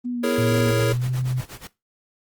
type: tone with vibrato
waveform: sine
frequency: 242.7 Hz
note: B3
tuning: 30 cents flat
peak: -24 dBFS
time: 0.04-0.72 s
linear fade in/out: 20 ms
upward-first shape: sine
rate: 4.3 Hz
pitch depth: 23 cents each way
type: chord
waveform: square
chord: A# half-diminished seventh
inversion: second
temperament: equal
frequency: 329.6 / 415.3 / 466.2 / 554.4 Hz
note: E4 / G#4 / A#4 / C#5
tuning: 0 / 0 / 0 / 0 cents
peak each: -29 / -27 / -26 / -26 dBFS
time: 0.23-0.93 s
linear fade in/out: 10 ms
type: tone with pitch glide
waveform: sine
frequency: 115.6 to 127.53 Hz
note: A#2 to C3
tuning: -14 to -44 cents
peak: -21 dBFS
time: 0.38-1.41 s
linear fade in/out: 5 ms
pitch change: +170 cents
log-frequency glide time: 0.82-1.08 s
type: noise with tremolo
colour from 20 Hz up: pink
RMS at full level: -36 dBFS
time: 0.54-1.67 s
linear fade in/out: 0 ms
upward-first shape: sine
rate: 8.3 Hz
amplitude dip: 90%
effects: noise-tail reverb RT60 0.2 s tail -18 dB re dry + Opus 32 kbps